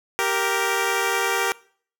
10% pulse tone pair together, 390.4 / 466.2 Hz, G4 / A#4, -7 / 0 cents, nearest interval minor third, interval 307 cents, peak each -15 dBFS, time 0.19-1.52 s, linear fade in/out 0 ms, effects noise-tail reverb RT60 0.5 s tail -22 dB re dry

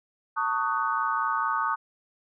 sine chord, D# half-diminished seventh, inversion second, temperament just, 896 / 1120.1 / 1244.5 / 1493.4 Hz, A5 / C#6 / D#6 / F#6, +31 / +18 / 0 / +16 cents, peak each -30 / -29 / -28 / -32 dBFS, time 0.36-1.76 s, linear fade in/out 20 ms, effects none

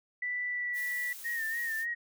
sine tone with pitch glide, 1975.5 to 1956.2 Hz, B6 to B6, 0 to -17 cents, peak -31 dBFS, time 0.22-1.13 s, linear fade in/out 5 ms, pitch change -17 cents, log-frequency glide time 0.46-0.7 s
blue noise, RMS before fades -45 dBFS, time 0.73-1.86 s, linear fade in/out 50 ms
sine tone with vibrato, 1835 Hz, A#6, 28 cents flat, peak -31 dBFS, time 1.24-1.95 s, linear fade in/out 20 ms, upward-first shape sine, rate 3.4 Hz, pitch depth 59 cents each way
effects none

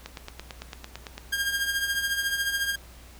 click train, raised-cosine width 0.2 ms, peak -19 dBFS, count 11, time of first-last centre 0.06-1.18 s, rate 8.93 Hz
sawtooth tone with tremolo, 1613 Hz, G6, 49 cents sharp, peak -19 dBFS, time 1.32-2.76 s, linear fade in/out 10 ms, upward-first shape triangle, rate 14 Hz, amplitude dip 65%
effects added 60 Hz sine -47 dBFS peak until 3.19 s + pink hiss -51 dBFS RMS until 3.19 s

